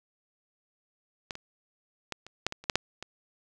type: clicks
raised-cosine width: 0.2 ms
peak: -17 / -23 / -16 / -28 / -9 / -18 / -29 / -7 / -6 / -21 dBFS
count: 10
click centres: 1.308 / 1.354 / 2.123 / 2.266 / 2.466 / 2.524 / 2.64 / 2.698 / 2.756 / 3.026 s
effects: none